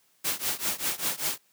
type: noise with tremolo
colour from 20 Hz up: white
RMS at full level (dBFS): -26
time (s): 0.24-1.38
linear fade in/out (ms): 10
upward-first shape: triangle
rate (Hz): 5.1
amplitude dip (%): 95
effects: white hiss -66 dBFS RMS until 1.52 s + high-pass 100 Hz 12 dB/octave